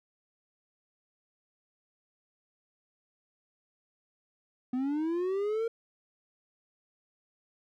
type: linear sweep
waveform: triangle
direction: up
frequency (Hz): 246.7 to 464.4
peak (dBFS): -26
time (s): 4.73-5.68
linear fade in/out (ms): 5
effects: none